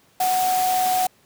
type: tone in noise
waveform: sine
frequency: 740 Hz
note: F#5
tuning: in tune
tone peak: -18 dBFS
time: 0.2-1.07 s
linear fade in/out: 5 ms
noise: white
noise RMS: -28 dBFS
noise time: 0.2-1.07 s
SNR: +7 dB
effects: pink hiss -58 dBFS RMS until 1.25 s + high-pass 100 Hz 12 dB/octave